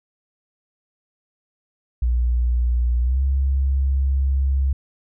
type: tone with pitch glide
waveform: sine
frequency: 60.2 to 67.57 Hz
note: B1 to C#2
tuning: -44 to -44 cents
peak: -16 dBFS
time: 2.02-4.73 s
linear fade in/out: 5 ms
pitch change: +200 cents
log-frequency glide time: 3.01-3.22 s
effects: none